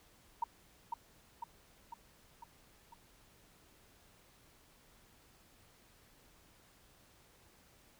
sine tone with echo, 932.3 Hz, A#5, in tune, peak -30 dBFS, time 0.42-0.44 s, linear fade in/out 5 ms, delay 500 ms, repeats 5, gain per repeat -4 dB, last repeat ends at 2.94 s, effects pink hiss -65 dBFS RMS until 7.99 s

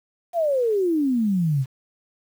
sine exponential sweep, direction down, 714 to 125.7 Hz, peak -18 dBFS, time 0.33-1.66 s, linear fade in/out 50 ms, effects 8-bit

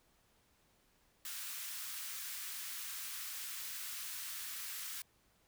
white high-pass noise, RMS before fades -44 dBFS, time 1.25-5.02 s, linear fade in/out 2 ms, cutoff 1200 Hz, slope 24 dB/octave, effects pink hiss -72 dBFS RMS until 5.47 s

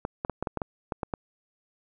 clicks, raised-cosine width 1 ms, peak -15 dBFS, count 10, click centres 0.051 / 0.249 / 0.297 / 0.426 / 0.472 / 0.573 / 0.618 / 0.922 / 1.032 / 1.138 s, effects none

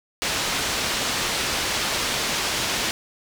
white low-pass noise, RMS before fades -25 dBFS, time 0.22-2.91 s, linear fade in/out 0 ms, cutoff 5200 Hz, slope 12 dB/octave, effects none

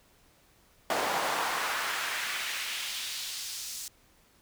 brown noise with high-pass filter sweep, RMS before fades -33 dBFS, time 0.9-3.88 s, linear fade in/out 2 ms, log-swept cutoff 650 to 6400 Hz, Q 1.3, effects pink hiss -63 dBFS RMS until 4.41 s

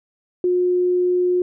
sine tone, 359.6 Hz, F#4, 49 cents flat, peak -15 dBFS, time 0.44-1.42 s, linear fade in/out 2 ms, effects none

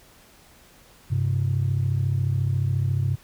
sine tone pair together, 98 / 132.21 Hz, G2 / C3, 0 / +18 cents, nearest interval perfect fourth, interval 518 cents, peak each -22 dBFS, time 1.1-3.16 s, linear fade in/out 20 ms, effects tanh soft clip ceiling -15 dBFS + pink hiss -53 dBFS RMS until 3.23 s

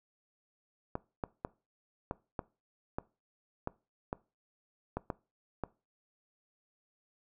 clicks, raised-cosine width 1 ms, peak -20 dBFS, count 11, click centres 0.954 / 1.238 / 1.449 / 2.111 / 2.392 / 2.985 / 3.674 / 4.129 / 4.97 / 5.102 / 5.637 s, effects noise-tail reverb RT60 0.3 s tail -21 dB re dry

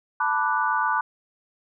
sine chord, B minor seventh, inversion third, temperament equal, 880 / 987.8 / 1174.7 / 1480 Hz, A5 / B5 / D6 / F#6, 0 / 0 / 0 / 0 cents, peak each -26 dBFS, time 0.2-1.01 s, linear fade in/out 5 ms, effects none

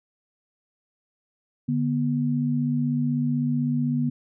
sine tone pair together, 146.83 / 242.8 Hz, D3 / B3, 0 / -29 cents, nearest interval major sixth, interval 871 cents, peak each -25 / -23 dBFS, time 1.68-4.1 s, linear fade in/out 10 ms, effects none

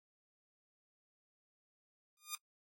5% pulse tone with exponential growth, 1216 Hz, D#6, 40 cents flat, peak -25 dBFS, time 2.17-2.35 s, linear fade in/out 1 ms, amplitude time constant 37 ms, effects noise-tail reverb RT60 0.1 s tail -23 dB re dry + AAC 64 kbps

